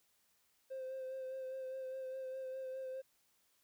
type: tone with vibrato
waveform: triangle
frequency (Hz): 523.3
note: C5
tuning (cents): 0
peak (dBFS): -38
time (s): 0.7-3.02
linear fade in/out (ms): 20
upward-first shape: sine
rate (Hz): 4.9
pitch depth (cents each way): 22
effects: tanh soft clip ceiling -37 dBFS + white hiss -75 dBFS RMS until 3.63 s